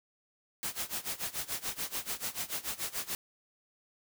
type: noise with tremolo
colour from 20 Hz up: white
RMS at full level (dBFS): -34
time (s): 0.63-3.15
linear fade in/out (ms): 0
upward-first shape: sine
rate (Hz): 6.9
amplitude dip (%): 90
effects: none